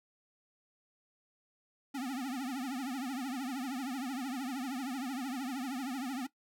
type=tone with vibrato; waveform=square; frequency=261.6 Hz; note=C4; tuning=in tune; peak=-36 dBFS; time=1.94-6.27 s; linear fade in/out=10 ms; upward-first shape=triangle; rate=13 Hz; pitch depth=180 cents each way; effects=noise-tail reverb RT60 0.1 s tail -17 dB re dry